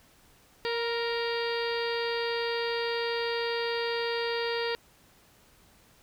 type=harmonic tone with a mistuned harmonic; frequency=466.2 Hz; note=A#4; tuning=in tune; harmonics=1 / 2 / 3 / 4 / 5 / 6 / 7 / 8 / 9 / 10; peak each=-30 / -37 / -40 / -37 / -42 / -41 / -44 / -42 / -45 / -40 dBFS; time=0.65-4.75 s; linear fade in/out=0 ms; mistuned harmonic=2; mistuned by=+24 cents; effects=pink hiss -60 dBFS RMS until 6.02 s